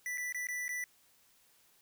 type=tone with dropouts; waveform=square; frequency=1976 Hz; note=B6; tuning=in tune; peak=-36 dBFS; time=0.06-0.84 s; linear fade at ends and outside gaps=1 ms; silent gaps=0.175-0.18 / 0.324-0.346 / 0.47-0.486 / 0.681-0.691 s; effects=white hiss -67 dBFS RMS until 1.81 s